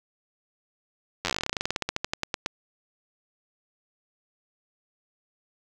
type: slowing click train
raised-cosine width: 0.2 ms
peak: -9 dBFS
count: 28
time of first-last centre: 1.25-2.461 s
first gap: 10 ms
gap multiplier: 1.1
effects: none

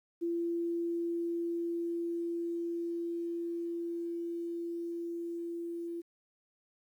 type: tone with level ramp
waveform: sine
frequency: 340 Hz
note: F4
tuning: 46 cents flat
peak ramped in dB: -30 to -36 dBFS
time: 0.21-6.02 s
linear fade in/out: 20 ms
effects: 11-bit

